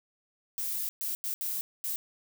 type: noise bursts at uneven times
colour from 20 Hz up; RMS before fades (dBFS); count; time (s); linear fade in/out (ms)
violet; -33; 5; 0.58-0.89 / 1.01-1.15 / 1.24-1.34 / 1.41-1.61 / 1.84-1.96; 0
effects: none